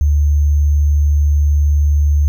sine tone with sample-and-hold, 73.42 Hz, D2, in tune, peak -9 dBFS, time 0.01-2.28 s, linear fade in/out 0 ms, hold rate 6300 Hz, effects none

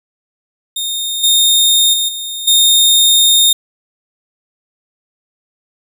sawtooth tone with level steps, 3670 Hz, A#7, 28 cents flat, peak -14 / -5 / -10 / -18 / -4 dBFS, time 0.76-3.53 s, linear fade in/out 5 ms, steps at 1.23 / 1.93 / 2.08 / 2.47 s, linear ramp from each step 10 ms, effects none

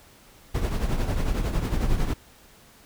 brown noise with tremolo, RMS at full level -21 dBFS, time 0.54-2.14 s, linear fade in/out 10 ms, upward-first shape triangle, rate 11 Hz, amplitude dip 65%, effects pink hiss -53 dBFS RMS until 2.85 s

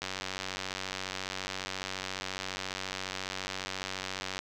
click train, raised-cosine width 0.2 ms, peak -17 dBFS, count 414, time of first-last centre 0.02-4.39 s, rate 94.5 Hz, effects none

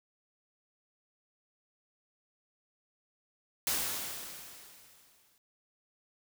white noise with exponential decay, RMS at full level -30 dBFS, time 3.67-5.38 s, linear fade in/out 1 ms, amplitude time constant 370 ms, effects none

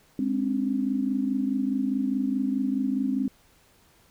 sine tone cluster, 206.5 / 262.6 / 287.4 Hz, G#3 / C4 / D4, -10 / +6 / -37 cents, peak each -29 / -25 / -32 dBFS, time 0.19-3.28 s, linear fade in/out 2 ms, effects pink hiss -60 dBFS RMS until 4.1 s

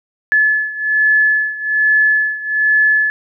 sine beating tone pair, 1721 / 1722.2 Hz, A6 / A6, -39 / -38 cents, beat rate 1.2 Hz, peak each -13 / -16 dBFS, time 0.32-3.1 s, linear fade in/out 0 ms, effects none

